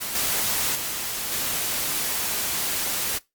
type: noise with level steps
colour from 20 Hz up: white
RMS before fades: -30 / -24 / -29 / -26 dBFS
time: 0-3.19 s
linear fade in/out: 20 ms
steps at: 0.15 / 0.75 / 1.32 s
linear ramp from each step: 2 ms
effects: noise-tail reverb RT60 0.2 s tail -21 dB re dry + Opus 48 kbps